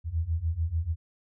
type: beating tone pair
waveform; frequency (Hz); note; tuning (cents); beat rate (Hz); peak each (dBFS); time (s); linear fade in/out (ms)
sine; 78.6 / 85.4; D#2 / F2; +18 / -38; 6.8; -30 / -28; 0.04-0.96; 50
effects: none